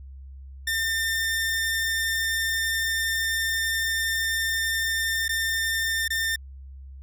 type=tone with dropouts; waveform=sawtooth; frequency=1803 Hz; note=A6; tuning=42 cents sharp; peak=-20 dBFS; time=0.67-6.36 s; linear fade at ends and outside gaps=5 ms; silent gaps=5.281-5.291 / 6.08-6.103 s; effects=added 67 Hz sine -39 dBFS peak until 7.02 s